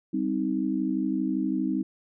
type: chord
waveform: sine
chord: C minor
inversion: second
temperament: just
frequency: 196.22 / 261.6 / 314 Hz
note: G3 / C4 / Eb4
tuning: +2 / 0 / +16 cents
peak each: -30 / -28 / -28 dBFS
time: 0.13-1.83 s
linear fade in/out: 10 ms
effects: none